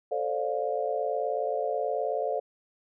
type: chord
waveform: sine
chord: D minor seventh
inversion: second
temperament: just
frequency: 440.5 / 528.6 / 587.3 / 704.8 Hz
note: A4 / C5 / D5 / F5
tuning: +2 / +18 / 0 / +16 cents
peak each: -32 dBFS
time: 0.11-2.4 s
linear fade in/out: 10 ms
effects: none